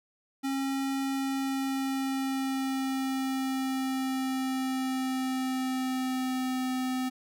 square tone with pitch glide, 271 to 256.8 Hz, C#4 to C4, -39 to -32 cents, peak -29 dBFS, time 0.43-7.1 s, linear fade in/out 20 ms, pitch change -93 cents, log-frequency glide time 1.01-6.66 s, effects none

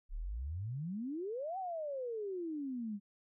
sine exponential two-way sweep, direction up then down, 32.13 to 780 to 196.4 Hz, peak -37 dBFS, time 0.09-3 s, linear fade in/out 50 ms, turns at 1.58 s, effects none

